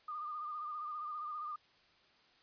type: tone with vibrato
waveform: sine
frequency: 1213 Hz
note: D#6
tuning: 44 cents flat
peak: -39 dBFS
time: 0.08-1.56 s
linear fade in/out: 5 ms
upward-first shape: sine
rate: 15 Hz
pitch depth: 47 cents each way
effects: white hiss -67 dBFS RMS until 2.42 s + resampled to 11025 Hz